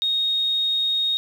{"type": "tone", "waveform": "sine", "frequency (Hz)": 3729, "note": "A#7", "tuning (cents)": 0, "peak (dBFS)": -19, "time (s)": [0.02, 1.17], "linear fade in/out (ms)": 0, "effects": ["8-bit"]}